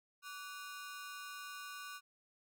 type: ring-modulated tone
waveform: sawtooth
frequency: 1318.5 Hz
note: E6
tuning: in tune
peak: -39 dBFS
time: 0.22-2.01 s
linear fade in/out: 50 ms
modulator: 165 Hz
effects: none